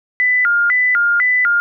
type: tone with vibrato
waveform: sine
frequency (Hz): 1678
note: G#6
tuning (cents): +17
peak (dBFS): -11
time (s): 0.2-1.6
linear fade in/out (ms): 0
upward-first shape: square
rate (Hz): 2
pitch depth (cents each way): 300
effects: none